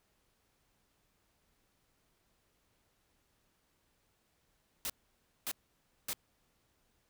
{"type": "noise bursts", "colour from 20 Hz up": "white", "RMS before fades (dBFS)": -37, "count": 3, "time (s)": [4.85, 6.131], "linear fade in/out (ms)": 0, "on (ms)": 47, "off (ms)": 570, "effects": ["pink hiss -75 dBFS RMS until 7.09 s"]}